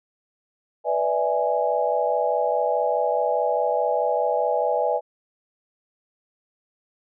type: chord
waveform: sine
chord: E dominant seventh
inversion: second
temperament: equal with one note detuned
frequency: 493.9 / 587.3 / 652.1 / 830.6 Hz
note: B4 / D5 / E5 / G#5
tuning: 0 / 0 / -19 / 0 cents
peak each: -25 dBFS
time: 0.84-5.01 s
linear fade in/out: 50 ms
effects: none